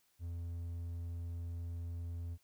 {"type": "tone", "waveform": "triangle", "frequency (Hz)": 85.2, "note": "F2", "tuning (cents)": -42, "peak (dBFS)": -37, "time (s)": [0.19, 2.38], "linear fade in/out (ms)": 50, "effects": ["white hiss -74 dBFS RMS until 2.43 s"]}